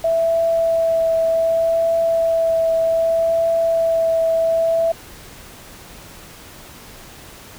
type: tone with vibrato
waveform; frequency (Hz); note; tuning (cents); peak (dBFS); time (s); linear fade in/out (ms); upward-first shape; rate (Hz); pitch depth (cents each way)
sine; 659.3; E5; 0; -14; 0.04-4.92; 5; triangle; 0.65; 12
effects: pink hiss -40 dBFS RMS until 7.58 s